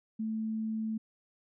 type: tone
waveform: sine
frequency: 220 Hz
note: A3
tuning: in tune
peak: -31 dBFS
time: 0.19-0.98 s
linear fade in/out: 10 ms
effects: none